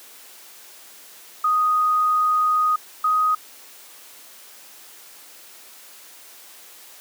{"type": "tone pair in turn", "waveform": "sine", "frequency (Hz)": [1244.5, 1252.4], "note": ["D#6", "D#6"], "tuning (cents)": [0, 11], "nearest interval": "unison", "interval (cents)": 11, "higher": "second", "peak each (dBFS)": -16, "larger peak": "neither", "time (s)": [[1.44, 2.76], [3.04, 3.35]], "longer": "first", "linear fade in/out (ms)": 5, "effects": ["white hiss -45 dBFS RMS until 7 s", "high-pass 300 Hz 12 dB/octave"]}